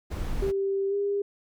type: noise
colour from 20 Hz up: brown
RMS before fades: -30 dBFS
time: 0.1-0.52 s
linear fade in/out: 20 ms
type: tone with pitch glide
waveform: sine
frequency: 392 to 402.8 Hz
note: G4 to G4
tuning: 0 to +47 cents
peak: -24 dBFS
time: 0.42-1.22 s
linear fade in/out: 5 ms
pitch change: +47 cents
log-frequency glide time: 0.89-0.94 s
effects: none